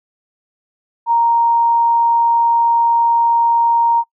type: tone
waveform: sine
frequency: 932.3 Hz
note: A#5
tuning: in tune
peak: -10 dBFS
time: 1.06-4.04 s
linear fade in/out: 50 ms
effects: noise-tail reverb RT60 0.1 s tail -23 dB re dry